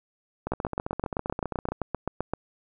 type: two click trains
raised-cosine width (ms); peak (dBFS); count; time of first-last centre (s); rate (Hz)
1; -16 / -13; 20 / 15; 0.47-1.72 / 0.52-2.336; 15.2 / 7.71
effects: none